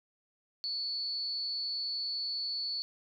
sine tone with amplitude modulation, 4435 Hz, C#8, in tune, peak -30 dBFS, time 0.64-2.82 s, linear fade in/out 0 ms, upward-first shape sine, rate 286 Hz, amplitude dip 55%, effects none

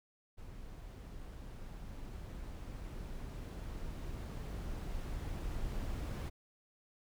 brown noise with level ramp, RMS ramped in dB -49 to -38 dBFS, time 0.37-6.3 s, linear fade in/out 20 ms, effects none

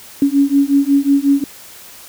sine beating tone pair, 277.2 / 282.7 Hz, C#4 / C#4, 0 / +34 cents, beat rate 5.5 Hz, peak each -13 dBFS, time 0.22-1.44 s, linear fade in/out 2 ms, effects white hiss -38 dBFS RMS until 2.08 s

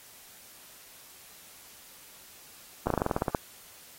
slowing click train, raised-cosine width 1 ms, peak -12 dBFS, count 11, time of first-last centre 2.87-3.348 s, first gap 33 ms, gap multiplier 1.08, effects white hiss -52 dBFS RMS until 3.98 s + AAC 48 kbps

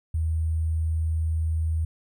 sine tone with sample-and-hold, 80.1 Hz, E2, 49 cents flat, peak -22 dBFS, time 0.14-1.85 s, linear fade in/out 5 ms, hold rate 8820 Hz, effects none

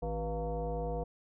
sine tone with frequency modulation, 270 Hz, C#4, 45 cents flat, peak -32 dBFS, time 0.02-1.04 s, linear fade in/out 10 ms, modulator 215 Hz, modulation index 2.1, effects none

